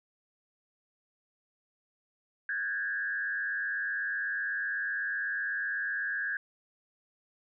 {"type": "tone with frequency modulation", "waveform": "sine", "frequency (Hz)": 1632, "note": "G#6", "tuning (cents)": -31, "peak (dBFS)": -30, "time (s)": [2.49, 6.37], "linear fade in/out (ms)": 2, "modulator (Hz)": 100, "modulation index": 1, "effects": []}